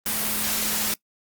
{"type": "tone in noise", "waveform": "sine", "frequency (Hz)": 213.2, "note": "G#3", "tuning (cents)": 46, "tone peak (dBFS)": -36, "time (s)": [0.06, 0.94], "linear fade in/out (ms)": 2, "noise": "white", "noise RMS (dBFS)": -25, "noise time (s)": [0.06, 0.94], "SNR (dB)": -14, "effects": ["noise-tail reverb RT60 0.1 s tail -22 dB re dry", "Opus 32 kbps"]}